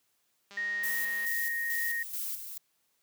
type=click train; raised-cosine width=0.2 ms; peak=-32 dBFS; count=149; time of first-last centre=0.51-1.25 s; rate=200 Hz
type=tone; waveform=sine; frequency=1864.7 Hz; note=A#6; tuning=in tune; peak=-30 dBFS; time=0.57-2.03 s; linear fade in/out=5 ms
type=noise with tremolo; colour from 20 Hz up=violet; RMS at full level=-35 dBFS; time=0.83-2.58 s; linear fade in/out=10 ms; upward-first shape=square; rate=2.3 Hz; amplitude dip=55%
effects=white hiss -74 dBFS RMS until 3.02 s + high-pass 80 Hz 12 dB/octave